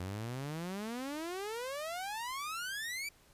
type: exponential sweep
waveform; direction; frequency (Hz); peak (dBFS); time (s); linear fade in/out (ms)
sawtooth; up; 88.1 to 2357; -34; 0-3.09; 5
effects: pink hiss -64 dBFS RMS until 3.33 s + resampled to 32000 Hz